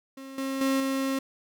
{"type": "tone with level steps", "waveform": "35% pulse", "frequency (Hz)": 268.8, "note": "C4", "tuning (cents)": 47, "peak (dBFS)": [-38, -27, -21, -24], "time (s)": [0.17, 1.19], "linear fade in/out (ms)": 5, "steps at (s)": [0.38, 0.61, 0.8], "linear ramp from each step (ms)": 2, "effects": []}